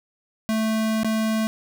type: tone with dropouts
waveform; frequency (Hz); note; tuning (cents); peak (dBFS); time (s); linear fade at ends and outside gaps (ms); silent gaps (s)
square; 220; A3; 0; -21; 0.49-1.47; 0; 1.033-1.046
effects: none